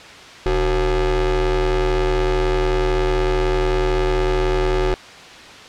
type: ring-modulated tone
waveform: 40% pulse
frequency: 167 Hz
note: E3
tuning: 23 cents sharp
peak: -12 dBFS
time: 0.46-4.94 s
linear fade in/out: 0 ms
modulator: 205 Hz
effects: white hiss -38 dBFS RMS until 5.68 s + low-pass 4000 Hz 12 dB/octave